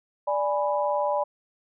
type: chord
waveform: sine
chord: G# diminished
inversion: second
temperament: equal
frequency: 587.3 / 830.6 / 987.8 Hz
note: D5 / G#5 / B5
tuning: 0 / 0 / 0 cents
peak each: -25 / -28 / -28 dBFS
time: 0.27-1.24 s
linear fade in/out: 10 ms
effects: none